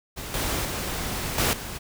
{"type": "noise with level steps", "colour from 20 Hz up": "pink", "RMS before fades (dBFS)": [-35, -27, -30, -22, -35], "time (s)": [0.16, 1.79], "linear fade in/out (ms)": 20, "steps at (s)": [0.34, 0.65, 1.38, 1.53], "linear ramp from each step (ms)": 2, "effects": []}